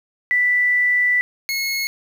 sine / 25% pulse tone pair in turn, 1975.5 / 2176 Hz, B6 / C#7, 0 / -33 cents, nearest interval major second, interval 167 cents, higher second, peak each -14 / -17 dBFS, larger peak first, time 0.31-1.21 / 1.49-1.87 s, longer first, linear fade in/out 0 ms, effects 8-bit

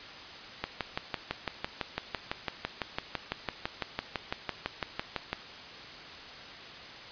click train, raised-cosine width 0.3 ms, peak -14 dBFS, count 29, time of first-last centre 0.64-5.33 s, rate 5.97 Hz, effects white hiss -45 dBFS RMS until 7.11 s + resampled to 11025 Hz

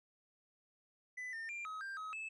triangle tone with pitch steps, 2000 / 1812 / 2383 / 1272 / 1585 / 1273 / 2614 Hz, B6 / A#6 / D7 / D#6 / G6 / D#6 / E7, +21 / -50 / +25 / +38 / +19 / +39 / -15 cents, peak -40 dBFS, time 1.17-2.29 s, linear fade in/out 10 ms, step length 160 ms, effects resampled to 24000 Hz

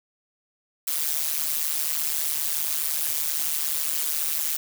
blue noise with amplitude modulation, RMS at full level -22 dBFS, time 0.87-4.57 s, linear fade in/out 5 ms, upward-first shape sine, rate 152 Hz, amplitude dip 100%, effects none

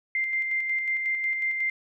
sine tone with tremolo, 2093 Hz, C7, in tune, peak -23 dBFS, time 0.15-1.7 s, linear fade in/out 2 ms, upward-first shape square, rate 5.5 Hz, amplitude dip 35%, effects none

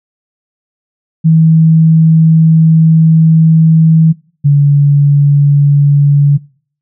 sine tone pair in turn, 160.9 / 143.35 Hz, E3 / D3, -42 / -42 cents, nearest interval major second, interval 200 cents, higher first, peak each -3 dBFS, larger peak neither, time 1.24-4.13 / 4.44-6.38 s, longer first, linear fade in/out 20 ms, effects noise-tail reverb RT60 0.5 s tail -24 dB re dry

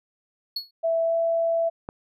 triangle tone with exponential decay, 4362 Hz, C#8, 29 cents flat, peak -22 dBFS, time 0.56-0.71 s, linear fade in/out 5 ms, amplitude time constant 32 ms
sine tone with pitch glide, 660 to 665 Hz, E5 to E5, +2 to +15 cents, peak -20 dBFS, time 0.83-1.7 s, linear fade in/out 20 ms, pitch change +13 cents, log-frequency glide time 1.03-1.15 s
click, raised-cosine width 1 ms, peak -19 dBFS, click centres 1.889 s
effects none

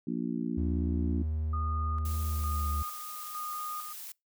harmonic tone, 58.5 Hz, A#1, 7 cents sharp, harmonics 3 / 4 / 5 / 6, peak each -36 / -33 / -35 / -41 dBFS, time 0.07-1.23 s, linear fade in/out 5 ms
triangle tone with pitch glide, 77.9 to 72.68 Hz, D#2 to D2, +3 to -17 cents, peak -27 dBFS, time 0.57-2.83 s, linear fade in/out 10 ms, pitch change -120 cents, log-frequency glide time 2.21-2.69 s
sine tone with tremolo, 1227 Hz, D#6, 25 cents flat, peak -35 dBFS, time 1.53-3.93 s, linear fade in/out 5 ms, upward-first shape square, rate 1.1 Hz, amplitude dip 55%
blue noise, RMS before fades -43 dBFS, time 2.05-4.12 s, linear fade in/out 2 ms
effects noise-tail reverb RT60 0.2 s tail -25 dB re dry

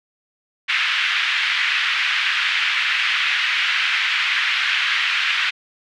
white band-pass noise, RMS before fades -20 dBFS, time 0.68-5.51 s, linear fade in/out 20 ms, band 1500 to 3000 Hz, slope 24 dB/octave, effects none

